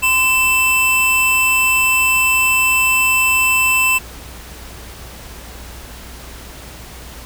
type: tone pair together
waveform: square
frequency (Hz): 1028 / 2652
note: C6 / E7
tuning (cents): -31 / +10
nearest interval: octave + major third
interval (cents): 1641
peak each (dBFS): -21 / -13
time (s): 0.02-3.99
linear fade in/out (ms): 20
effects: added 60 Hz sine -36 dBFS peak until 7.25 s + pink hiss -36 dBFS RMS until 7.25 s